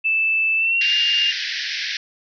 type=tone with pitch glide; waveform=sine; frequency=2637 to 2810 Hz; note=E7 to F7; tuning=0 to +10 cents; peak=-16 dBFS; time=0.04-1.32 s; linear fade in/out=20 ms; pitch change=+110 cents; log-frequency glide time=0.57-0.91 s
type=band-pass noise; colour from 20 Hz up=pink; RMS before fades=-26 dBFS; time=0.81-1.97 s; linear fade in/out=2 ms; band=1600 to 5600 Hz; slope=96 dB/octave
effects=none